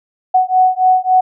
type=beating tone pair; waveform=sine; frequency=741 / 744.6 Hz; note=F#5 / F#5; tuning=+2 / +11 cents; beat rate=3.6 Hz; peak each=-12 dBFS; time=0.34-1.21 s; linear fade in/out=10 ms; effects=none